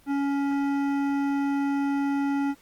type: tone with hard clipping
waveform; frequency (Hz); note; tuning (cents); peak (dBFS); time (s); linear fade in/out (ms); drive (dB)
sine; 280; C#4; +18; -25; 0.06-2.55; 50; 13
effects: pink hiss -58 dBFS RMS until 2.61 s + Opus 24 kbps